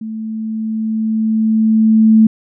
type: tone with level ramp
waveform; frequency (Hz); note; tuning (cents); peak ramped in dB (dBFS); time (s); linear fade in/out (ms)
sine; 220; A3; 0; -22 to -4; 0.01-2.27; 5
effects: none